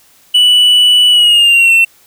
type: tone with pitch glide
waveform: triangle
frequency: 2960 to 2699 Hz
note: F#7 to E7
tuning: 0 to +40 cents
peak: -3 dBFS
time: 0.34-1.85 s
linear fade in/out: 10 ms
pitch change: -160 cents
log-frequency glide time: 1.1-1.73 s
effects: white hiss -47 dBFS RMS until 2.06 s